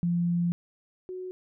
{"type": "tone pair in turn", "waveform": "sine", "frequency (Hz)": [172.9, 368.6], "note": ["F3", "F#4"], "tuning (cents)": [-17, -7], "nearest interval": "octave + minor second", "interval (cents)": 1310, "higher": "second", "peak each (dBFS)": [-23, -34], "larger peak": "first", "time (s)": [[0.03, 0.52], [1.09, 1.31]], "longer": "first", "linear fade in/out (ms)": 0, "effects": []}